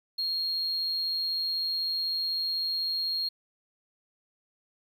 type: tone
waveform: triangle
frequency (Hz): 4256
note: C8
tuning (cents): +29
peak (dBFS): -25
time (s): 0.18-3.29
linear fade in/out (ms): 10
effects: tanh soft clip ceiling -23 dBFS + 11-bit